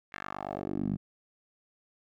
10% pulse tone with band-pass filter sweep, 49 Hz, G1, in tune, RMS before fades -35 dBFS, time 0.12-0.97 s, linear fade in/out 20 ms, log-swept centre 2000 to 170 Hz, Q 2.4, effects none

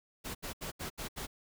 pink noise bursts, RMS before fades -40 dBFS, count 6, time 0.24-1.27 s, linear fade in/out 20 ms, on 110 ms, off 74 ms, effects none

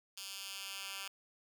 10% pulse tone with high-pass filter sweep, 195.5 Hz, G3, 4 cents flat, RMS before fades -45 dBFS, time 0.17-1.08 s, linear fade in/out 5 ms, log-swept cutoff 3800 to 2100 Hz, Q 1.2, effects none

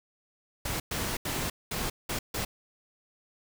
pink noise bursts at uneven times, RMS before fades -32 dBFS, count 6, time 0.65-0.8 / 0.91-1.17 / 1.25-1.5 / 1.71-1.9 / 2.09-2.19 / 2.34-2.45 s, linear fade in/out 5 ms, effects none

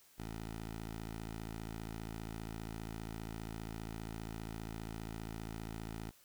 10% pulse tone, 55 Hz, A1, in tune, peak -34 dBFS, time 0.18-6.11 s, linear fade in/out 10 ms, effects white hiss -65 dBFS RMS until 6.24 s

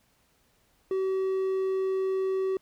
triangle tone, 380.9 Hz, G4, 50 cents flat, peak -23 dBFS, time 0.91-2.57 s, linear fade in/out 2 ms, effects pink hiss -67 dBFS RMS until 2.61 s

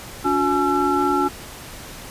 sine tone cluster, 285.6 / 361.9 / 847 / 1348 Hz, D4 / F#4 / G#5 / E6, -48 / -38 / +34 / +38 cents, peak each -22 dBFS, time 0.24-1.29 s, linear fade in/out 20 ms, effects pink hiss -37 dBFS RMS until 2.1 s + resampled to 32000 Hz

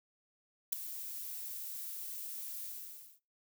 violet noise with ADSR envelope, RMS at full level -28 dBFS, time 0.72-3.2 s, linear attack 10 ms, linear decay 4 ms, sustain -15 dB, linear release 570 ms, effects noise-tail reverb RT60 0.3 s tail -22 dB re dry

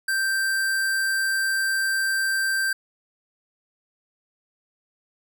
square tone, 1568 Hz, G6, in tune, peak -22 dBFS, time 0.08-2.73 s, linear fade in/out 5 ms, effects none

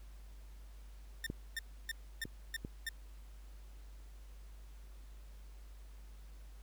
sawtooth tone bursts, 1810 Hz, A6, 48 cents sharp, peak -33 dBFS, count 6, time 1.24-2.89 s, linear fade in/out 2 ms, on 25 ms, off 300 ms
clicks, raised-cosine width 3 ms, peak -26 / -32 / -29 dBFS, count 3, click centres 1.301 / 2.254 / 2.649 s
effects added 50 Hz sine -50 dBFS peak until 6.62 s + pink hiss -66 dBFS RMS until 6.62 s

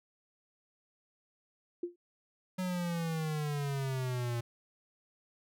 sine tone with exponential decay, 349.2 Hz, F4, in tune, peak -29 dBFS, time 1.83-1.96 s, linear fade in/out 5 ms, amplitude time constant 28 ms
square exponential sweep, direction down, 186.2 to 117 Hz, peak -33 dBFS, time 2.58-4.41 s, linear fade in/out 10 ms
effects none

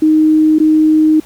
sine tone with dropouts, 311.1 Hz, D#4, in tune, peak -6 dBFS, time 0.02-1.2 s, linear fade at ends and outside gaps 5 ms, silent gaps 0.586-0.6 s, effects pink hiss -41 dBFS RMS until 1.25 s

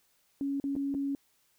sine tone with dropouts, 278.3 Hz, C#4, 7 cents sharp, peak -29 dBFS, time 0.41-1.15 s, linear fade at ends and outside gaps 1 ms, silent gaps 0.6-0.64 / 0.754-0.763 / 0.942-0.948 s, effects white hiss -70 dBFS RMS until 1.58 s

